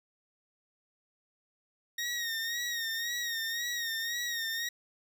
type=tone with vibrato; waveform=20% pulse; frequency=1864.7 Hz; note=A#6; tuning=in tune; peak=-27 dBFS; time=1.98-4.69 s; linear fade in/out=5 ms; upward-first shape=sine; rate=1.9 Hz; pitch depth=57 cents each way; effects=none